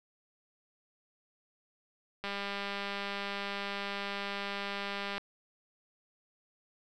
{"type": "click train", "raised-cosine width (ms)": 0.3, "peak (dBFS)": -21, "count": 589, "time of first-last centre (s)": [2.24, 5.18], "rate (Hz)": 200, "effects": []}